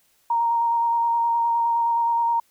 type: tone with vibrato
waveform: sine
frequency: 932.3 Hz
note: A#5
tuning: in tune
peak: -18 dBFS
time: 0.3-2.4 s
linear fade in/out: 5 ms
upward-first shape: square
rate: 9.6 Hz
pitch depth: 11 cents each way
effects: white hiss -63 dBFS RMS until 2.5 s